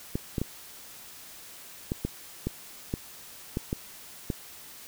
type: clicks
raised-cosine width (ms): 3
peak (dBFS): -15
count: 10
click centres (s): 0.155 / 0.382 / 0.416 / 1.919 / 2.05 / 2.47 / 2.939 / 3.571 / 3.729 / 4.302
effects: white hiss -47 dBFS RMS until 4.87 s